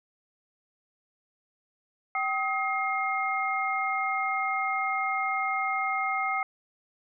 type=tone cluster; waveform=sine; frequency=772 / 1266 / 2130 Hz; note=G5 / D#6 / C7; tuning=-27 / +30 / +30 cents; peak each=-30 dBFS; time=2.15-6.43 s; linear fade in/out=2 ms; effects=none